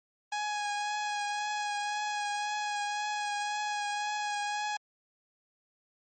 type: tone with vibrato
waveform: sawtooth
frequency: 831 Hz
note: G#5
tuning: 1 cent sharp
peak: -27 dBFS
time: 0.32-4.77 s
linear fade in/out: 5 ms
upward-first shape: triangle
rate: 1.9 Hz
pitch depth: 20 cents each way
effects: MP3 32 kbps

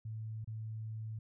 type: tone with dropouts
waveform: sine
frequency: 110 Hz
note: A2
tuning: in tune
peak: -39 dBFS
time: 0.05-1.19 s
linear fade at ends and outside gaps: 5 ms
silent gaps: 0.445-0.474 s
effects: none

